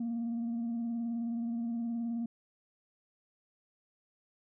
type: tone with vibrato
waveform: sine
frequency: 233.1 Hz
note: A#3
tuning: in tune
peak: -30 dBFS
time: 0-2.26 s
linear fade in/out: 5 ms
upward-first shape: sine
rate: 19 Hz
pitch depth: 30 cents each way
effects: tanh soft clip ceiling -30 dBFS